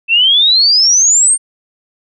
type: exponential sweep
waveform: sine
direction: up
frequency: 2627 to 8870 Hz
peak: -6 dBFS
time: 0.08-1.38 s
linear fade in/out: 50 ms
effects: none